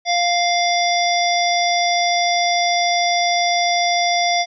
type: harmonic tone with a mistuned harmonic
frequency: 698.5 Hz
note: F5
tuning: in tune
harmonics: 1 / 3 / 5 / 7 / 8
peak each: -17 / -22 / -24 / -25 / -26 dBFS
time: 0.05-4.46 s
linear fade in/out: 50 ms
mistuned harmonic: 8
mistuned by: +17 cents
effects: none